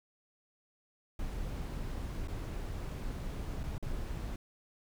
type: noise with dropouts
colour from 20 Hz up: brown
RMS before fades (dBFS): -38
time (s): 1.19-4.36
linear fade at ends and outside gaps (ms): 2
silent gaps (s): 2.275-2.282 / 3.633-3.637 / 3.781-3.826
effects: none